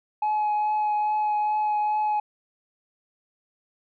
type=tone with vibrato; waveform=sine; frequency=846 Hz; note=G#5; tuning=32 cents sharp; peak=-19 dBFS; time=0.22-2.2 s; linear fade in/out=5 ms; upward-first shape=triangle; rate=2.4 Hz; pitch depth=14 cents each way; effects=tanh soft clip ceiling -20 dBFS